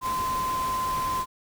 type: tone in noise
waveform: sine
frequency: 1033 Hz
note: C6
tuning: 22 cents flat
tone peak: -25 dBFS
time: 0.01-1.26 s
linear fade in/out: 50 ms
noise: pink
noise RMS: -36 dBFS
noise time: 0.01-1.26 s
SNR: +8 dB
effects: none